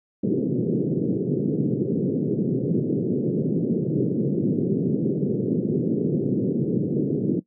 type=band-pass noise; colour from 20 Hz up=pink; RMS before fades=-23 dBFS; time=0.23-7.4 s; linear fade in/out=10 ms; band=130 to 450 Hz; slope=48 dB/octave; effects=noise-tail reverb RT60 0.1 s tail -19 dB re dry